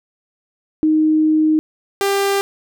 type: tone pair in turn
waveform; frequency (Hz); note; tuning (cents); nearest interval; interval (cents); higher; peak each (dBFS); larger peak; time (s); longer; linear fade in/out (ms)
sine / sawtooth; 311.1 / 396.7; D#4 / G4; 0 / +21; major third; 421; second; -11 / -11; neither; 0.83-1.59 / 2.01-2.41; first; 0
effects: none